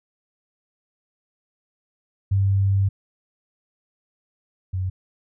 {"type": "tone pair in turn", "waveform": "sine", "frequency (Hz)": [98, 93.07], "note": ["G2", "F#2"], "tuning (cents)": [0, 11], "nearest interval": "minor second", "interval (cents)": 89, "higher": "first", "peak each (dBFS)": [-16, -22], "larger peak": "first", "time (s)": [[2.31, 2.89], [4.73, 4.9]], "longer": "first", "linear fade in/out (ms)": 10, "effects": []}